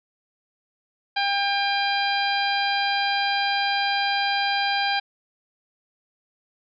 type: harmonic tone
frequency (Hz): 800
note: G5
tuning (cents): +35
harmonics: 1 / 2 / 3 / 4 / 5 / 6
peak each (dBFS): -24 / -27 / -29 / -30 / -31 / -32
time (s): 1.16-5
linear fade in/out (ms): 10
effects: none